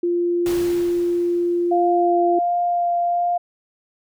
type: tone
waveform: sine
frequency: 347.9 Hz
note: F4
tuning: 7 cents flat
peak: -17 dBFS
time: 0.03-2.39 s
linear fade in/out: 5 ms
type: noise with exponential decay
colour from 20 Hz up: pink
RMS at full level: -30 dBFS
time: 0.46-2.12 s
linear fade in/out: 1 ms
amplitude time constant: 360 ms
type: tone with vibrato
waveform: sine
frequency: 698.5 Hz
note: F5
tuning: in tune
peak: -17 dBFS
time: 1.71-3.38 s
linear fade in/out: 10 ms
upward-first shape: sine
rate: 1.4 Hz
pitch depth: 9 cents each way
effects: none